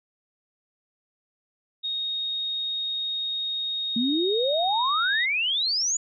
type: tone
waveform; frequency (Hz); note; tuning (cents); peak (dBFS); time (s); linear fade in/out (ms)
sine; 3729; A#7; 0; -26; 1.83-5.26; 20
type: exponential sweep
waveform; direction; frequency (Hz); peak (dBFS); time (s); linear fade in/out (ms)
sine; up; 223.8 to 7040; -22; 3.96-5.97; 5
effects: none